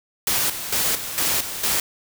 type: noise with tremolo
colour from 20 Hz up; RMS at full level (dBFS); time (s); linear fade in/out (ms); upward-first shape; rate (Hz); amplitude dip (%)
white; -21; 0.27-1.8; 2; square; 2.2; 65
effects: none